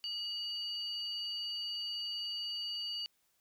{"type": "tone pair together", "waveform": "sine", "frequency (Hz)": [2906, 4595], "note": ["F#7", "D8"], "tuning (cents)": [-32, -39], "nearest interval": "minor sixth", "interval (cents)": 793, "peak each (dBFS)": [-39, -38], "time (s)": [0.04, 3.06], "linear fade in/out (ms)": 0, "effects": ["tanh soft clip ceiling -29 dBFS", "white hiss -75 dBFS RMS until 3.4 s"]}